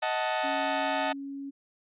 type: chord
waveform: sawtooth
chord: D# diminished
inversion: none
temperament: equal with one note detuned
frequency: 628 / 740 / 880 Hz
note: D#5 / F#5 / A5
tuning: +16 / 0 / 0 cents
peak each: -27 / -28 / -27 dBFS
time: 0.02-1.13 s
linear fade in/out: 10 ms
type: tone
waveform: sine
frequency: 277.2 Hz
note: C#4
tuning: in tune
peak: -35 dBFS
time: 0.43-1.51 s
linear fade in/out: 20 ms
effects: resampled to 8000 Hz